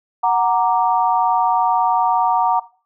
sine chord, Gb augmented, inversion none, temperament equal, 740 / 932.3 / 1174.7 Hz, Gb5 / Bb5 / D6, 0 / 0 / 0 cents, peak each -17 / -16 / -22 dBFS, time 0.23-2.6 s, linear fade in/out 10 ms, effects noise-tail reverb RT60 0.4 s tail -19 dB re dry

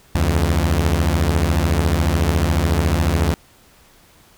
sawtooth beating tone pair, 72.1 / 86.1 Hz, D2 / F2, -31 / -24 cents, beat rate 14 Hz, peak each -14 dBFS, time 0.15-3.34 s, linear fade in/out 0 ms, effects pink hiss -51 dBFS RMS until 4.37 s

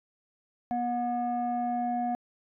sine tone pair together, 241.9 / 724.9 Hz, B3 / F#5, -36 / -36 cents, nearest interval octave + perfect fifth, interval 1900 cents, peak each -30 / -27 dBFS, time 0.71-2.15 s, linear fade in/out 0 ms, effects tanh soft clip ceiling -23 dBFS

